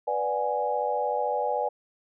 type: chord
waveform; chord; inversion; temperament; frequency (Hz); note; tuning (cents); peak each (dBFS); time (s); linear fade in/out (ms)
sine; G# half-diminished seventh; first; equal with one note detuned; 493.9 / 587.3 / 734.5 / 830.6; B4 / D5 / F#5 / G#5; 0 / 0 / -13 / 0; -30 / -30 / -33 / -28; 0.07-1.69; 10
effects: none